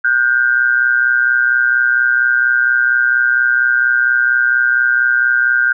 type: tone pair together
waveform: sine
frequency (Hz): 1441.7 / 1566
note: F#6 / G6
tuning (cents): -45 / -2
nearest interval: minor second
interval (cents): 143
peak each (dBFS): -13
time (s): 0.04-5.73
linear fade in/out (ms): 10
effects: none